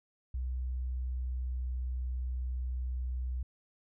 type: tone with pitch glide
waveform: sine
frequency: 63.1 to 62.7 Hz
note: B1 to B1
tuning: +38 to +27 cents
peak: -32 dBFS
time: 0.34-3.43 s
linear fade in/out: 5 ms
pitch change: -11 cents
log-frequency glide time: 0.53-1.64 s
effects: none